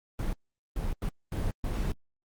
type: noise bursts at uneven times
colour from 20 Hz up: brown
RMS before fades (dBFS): -30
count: 5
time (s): 0.19-0.33 / 0.76-0.93 / 1.02-1.09 / 1.32-1.51 / 1.64-1.92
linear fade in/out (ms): 2
effects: Opus 24 kbps